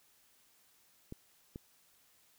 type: clicks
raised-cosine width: 3 ms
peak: -30 dBFS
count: 2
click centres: 1.124 / 1.559 s
effects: white hiss -68 dBFS RMS until 2.38 s